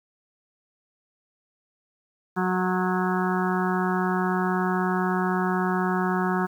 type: harmonic tone with a mistuned harmonic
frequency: 183.9 Hz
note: F#3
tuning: 10 cents flat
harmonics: 1 / 2 / 4 / 5 / 6 / 7 / 8 / 9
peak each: -25 / -28 / -31 / -32 / -33 / -33 / -34 / -35 dBFS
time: 2.36-6.47 s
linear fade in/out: 20 ms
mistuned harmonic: 6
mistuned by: -22 cents
effects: 9-bit